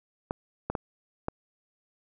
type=clicks; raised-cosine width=1 ms; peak=-15 dBFS; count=4; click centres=0.309 / 0.7 / 0.752 / 1.284 s; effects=none